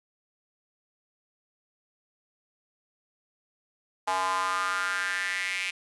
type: tone with high-pass filter sweep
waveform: square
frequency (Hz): 93.4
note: F#2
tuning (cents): +17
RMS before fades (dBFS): -29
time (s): 4.07-5.71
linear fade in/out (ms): 10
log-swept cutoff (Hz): 870 to 2400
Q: 4.9
effects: resampled to 24000 Hz + 9-bit